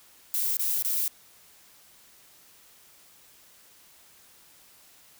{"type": "noise bursts", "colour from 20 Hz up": "violet", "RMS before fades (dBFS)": -27, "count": 3, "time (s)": [0.34, 1.078], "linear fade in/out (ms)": 0, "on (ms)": 230, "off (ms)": 24, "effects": ["white hiss -56 dBFS RMS until 5.19 s"]}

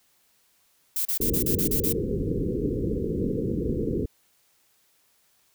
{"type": "noise bursts", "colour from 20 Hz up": "violet", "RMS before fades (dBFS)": -26, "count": 8, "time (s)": [0.96, 1.927], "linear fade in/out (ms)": 5, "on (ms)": 92, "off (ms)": 33}
{"type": "low-pass noise", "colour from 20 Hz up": "white", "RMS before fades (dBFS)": -27, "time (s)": [1.2, 4.06], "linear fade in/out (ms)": 5, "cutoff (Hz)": 480, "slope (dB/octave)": 96}
{"effects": ["white hiss -65 dBFS RMS until 5.54 s"]}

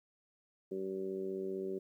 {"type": "harmonic tone", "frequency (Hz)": 95.5, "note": "G2", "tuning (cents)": -45, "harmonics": [2, 3, 4, 5, 6], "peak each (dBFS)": [-45, -47, -37, -49, -51], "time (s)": [0.71, 1.79], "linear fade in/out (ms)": 10, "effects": ["12-bit"]}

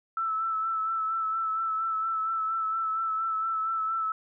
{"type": "tone with vibrato", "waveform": "sine", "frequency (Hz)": 1318.5, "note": "E6", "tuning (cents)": 0, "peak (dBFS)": -26, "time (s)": [0.17, 4.12], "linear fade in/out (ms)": 2, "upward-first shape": "sine", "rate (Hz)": 4.3, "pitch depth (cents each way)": 27, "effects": []}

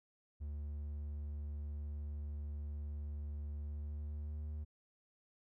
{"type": "tone with pitch glide", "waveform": "triangle", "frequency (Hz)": [73.42, 75.14], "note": ["D2", "D2"], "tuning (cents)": [0, 40], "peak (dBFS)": -38, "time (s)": [0.4, 4.65], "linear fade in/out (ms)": 20, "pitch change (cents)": 40, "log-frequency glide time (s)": [3.61, 4.5], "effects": []}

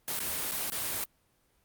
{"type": "noise with dropouts", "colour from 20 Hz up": "white", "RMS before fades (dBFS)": -33, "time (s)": [0.08, 1.04], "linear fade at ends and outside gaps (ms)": 0, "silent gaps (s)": [[0.191, 0.203], [0.512, 0.519], [0.7, 0.721]], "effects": ["pink hiss -70 dBFS RMS until 1.64 s", "Opus 32 kbps"]}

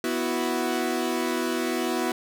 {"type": "chord", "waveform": "sawtooth", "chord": "B suspended fourth", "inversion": "none", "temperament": "equal", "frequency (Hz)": [246.9, 329.6, 370], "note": ["B3", "E4", "F#4"], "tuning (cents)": [0, 0, 0], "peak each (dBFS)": -25, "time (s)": [0.04, 2.12], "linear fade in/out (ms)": 2, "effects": []}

